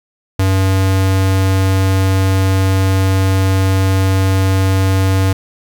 square tone, 95.5 Hz, G2, 45 cents flat, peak -11 dBFS, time 0.39-5.33 s, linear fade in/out 5 ms, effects 8-bit

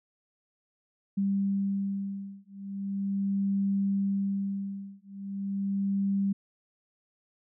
sine beating tone pair, 197.1 / 197.49 Hz, G3 / G3, +10 / +13 cents, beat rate 0.39 Hz, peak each -30 dBFS, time 1.17-6.33 s, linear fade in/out 10 ms, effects none

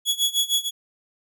sawtooth tone with tremolo, 3368 Hz, G#7, 24 cents sharp, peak -14 dBFS, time 0.05-0.71 s, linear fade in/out 50 ms, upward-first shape sine, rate 6.5 Hz, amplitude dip 90%, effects none

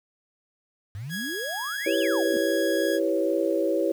sine exponential two-way sweep, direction up then down, 92.5 to 3546 to 218.4 Hz, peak -32 dBFS, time 0.95-2.37 s, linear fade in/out 0 ms, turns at 1.99 s
sawtooth tone, 1661.2 Hz, G#6, in tune, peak -27 dBFS, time 1.09-3 s, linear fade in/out 50 ms
sine chord, C# half-diminished seventh, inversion first, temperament equal, 329.6 / 392 / 493.9 / 554.4 Hz, E4 / G4 / B4 / C#5, 0 / 0 / 0 / 0 cents, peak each -26 / -28 / -29 / -26 dBFS, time 1.86-3.92 s, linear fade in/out 5 ms
effects 8-bit

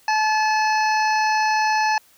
harmonic tone with a mistuned harmonic, 863 Hz, A5, 34 cents flat, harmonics 1 / 2 / 3 / 5 / 6 / 7, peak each -18 / -24 / -28 / -32 / -34 / -35 dBFS, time 0.08-1.98 s, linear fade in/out 2 ms, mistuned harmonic 7, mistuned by -21 cents, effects white hiss -55 dBFS RMS until 2.17 s

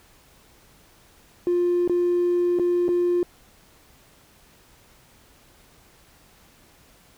triangle tone with dropouts, 351.9 Hz, F4, 13 cents sharp, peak -15 dBFS, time 1.47-3.23 s, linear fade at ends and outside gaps 1 ms, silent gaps 1.877-1.896 / 2.588-2.596 / 2.882-2.889 s, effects tanh soft clip ceiling -15 dBFS + pink hiss -55 dBFS RMS until 7.17 s

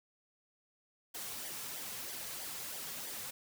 white noise with flanger, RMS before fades -43 dBFS, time 1.14-3.31 s, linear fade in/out 10 ms, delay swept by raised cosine 0.74 to 3.34 ms, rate 3.1 Hz, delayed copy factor -0.55, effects none

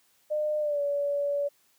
sine tone with pitch glide, 605 to 571.7 Hz, D#5 to D5, -49 to -47 cents, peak -25 dBFS, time 0.3-1.49 s, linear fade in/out 20 ms, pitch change -98 cents, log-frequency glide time 0.6-0.81 s, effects white hiss -66 dBFS RMS until 1.78 s + high-pass 100 Hz 12 dB/octave

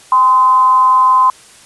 sine tone with frequency modulation, 1028 Hz, C6, 31 cents flat, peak -6 dBFS, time 0.12-1.3 s, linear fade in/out 2 ms, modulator 231 Hz, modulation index 0.28, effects white hiss -41 dBFS RMS until 1.65 s + resampled to 24000 Hz

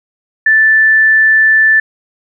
sine tone, 1760 Hz, A6, in tune, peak -5 dBFS, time 0.46-1.8 s, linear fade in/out 5 ms, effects none

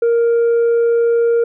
sine tone, 466.9 Hz, A#4, 3 cents sharp, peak -8 dBFS, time 0.02-1.44 s, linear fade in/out 5 ms, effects tanh soft clip ceiling -10 dBFS

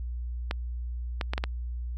clicks, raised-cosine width 0.3 ms, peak -13 dBFS, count 5, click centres 0.511 / 1.212 / 1.335 / 1.379 / 1.439 s, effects added 60 Hz sine -31 dBFS peak until 1.97 s

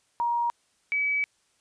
sine tone pair in turn, 946 / 2285 Hz, A#5 / D7, +25 / -48 cents, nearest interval octave + minor third, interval 1527 cents, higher second, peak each -23 dBFS, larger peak neither, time 0.2-0.5 / 0.92-1.24 s, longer second, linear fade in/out 0 ms, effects white hiss -68 dBFS RMS until 1.6 s + resampled to 22050 Hz

